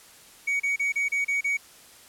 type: tone bursts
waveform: triangle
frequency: 2247 Hz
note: C#7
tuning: 23 cents sharp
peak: -21 dBFS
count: 7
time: 0.47-1.572 s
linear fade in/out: 10 ms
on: 130 ms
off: 32 ms
effects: white hiss -51 dBFS RMS until 2.08 s + low-pass 12000 Hz 12 dB/octave